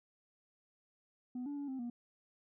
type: tone with pitch steps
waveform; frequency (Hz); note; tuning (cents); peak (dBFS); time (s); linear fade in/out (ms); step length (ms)
sine; 249.3 / 287.6 / 284.4 / 263.5 / 239.4; B3 / D4 / C#4 / C4 / A#3; +16 / -36 / +45 / +12 / +46; -36; 1.35-1.9; 5; 110
effects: tanh soft clip ceiling -37 dBFS